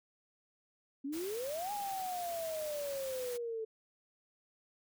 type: exponential two-way sweep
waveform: sine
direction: up then down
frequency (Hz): 265.9 to 830.6 to 437.6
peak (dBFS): -36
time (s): 1.04-3.65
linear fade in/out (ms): 10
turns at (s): 1.72
type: noise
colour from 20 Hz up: white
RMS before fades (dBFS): -47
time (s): 1.12-3.38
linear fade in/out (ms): 20
effects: none